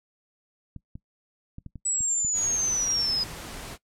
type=clicks; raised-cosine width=5 ms; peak=-27 dBFS; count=7; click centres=0.763 / 0.955 / 1.584 / 1.663 / 1.757 / 2.007 / 2.248 s
type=linear sweep; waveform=sine; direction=down; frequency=7902 to 4978 Hz; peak=-23 dBFS; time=1.85-3.24 s; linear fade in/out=10 ms
type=noise; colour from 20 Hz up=pink; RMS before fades=-39 dBFS; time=2.33-3.78 s; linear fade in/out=50 ms
effects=noise-tail reverb RT60 0.1 s tail -20 dB re dry + low-pass 12000 Hz 12 dB/octave